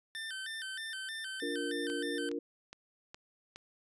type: tone with vibrato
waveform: 25% pulse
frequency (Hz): 1661.2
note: G#6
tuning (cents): 0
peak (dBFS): -35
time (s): 0.15-2.29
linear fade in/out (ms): 0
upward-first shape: square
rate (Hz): 3.2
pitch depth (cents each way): 130
type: chord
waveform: sine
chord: Bb major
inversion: first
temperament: just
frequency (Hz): 291.4 / 349.6 / 466.2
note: D4 / F4 / Bb4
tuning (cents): -13 / +2 / 0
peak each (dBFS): -38 / -40 / -38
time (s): 1.42-2.39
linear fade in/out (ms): 5
type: click train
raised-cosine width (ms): 0.2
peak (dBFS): -29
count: 5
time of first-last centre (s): 1.9-3.56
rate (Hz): 2.41
effects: resampled to 24000 Hz